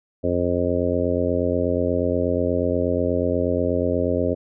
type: harmonic tone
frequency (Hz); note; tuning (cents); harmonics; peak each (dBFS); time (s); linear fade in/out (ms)
88.3; F2; +20; 1 / 2 / 3 / 4 / 5 / 6 / 7; -27 / -31 / -25 / -28 / -26 / -25 / -27; 0.23-4.35; 20
effects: none